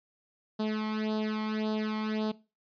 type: tone with flanger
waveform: sawtooth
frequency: 215.8 Hz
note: A3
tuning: 33 cents flat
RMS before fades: -31 dBFS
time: 0.59-2.32 s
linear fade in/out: 10 ms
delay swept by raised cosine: 0.22 to 0.93 ms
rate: 1.8 Hz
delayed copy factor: +0.85
effects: noise-tail reverb RT60 0.3 s tail -20 dB re dry + resampled to 11025 Hz